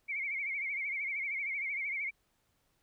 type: tone with vibrato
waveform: sine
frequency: 2213 Hz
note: C#7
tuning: 3 cents flat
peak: -33 dBFS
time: 0.08-2.11 s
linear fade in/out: 20 ms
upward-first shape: triangle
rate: 13 Hz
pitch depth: 110 cents each way
effects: pink hiss -75 dBFS RMS until 2.82 s